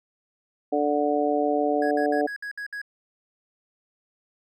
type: harmonic tone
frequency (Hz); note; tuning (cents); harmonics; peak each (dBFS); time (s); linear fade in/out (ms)
146.83; D3; 0; 2 / 3 / 4 / 5; -26 / -26 / -26 / -26; 0.72-2.27; 10
type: tone bursts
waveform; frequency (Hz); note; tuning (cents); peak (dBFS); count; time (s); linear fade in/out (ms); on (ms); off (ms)
triangle; 1662; G#6; +1; -29; 7; 1.82-2.816; 2; 90; 61
effects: none